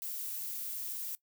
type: noise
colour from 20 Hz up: violet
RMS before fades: -39 dBFS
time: 0.02-1.15 s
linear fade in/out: 0 ms
effects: noise-tail reverb RT60 0.1 s tail -20 dB re dry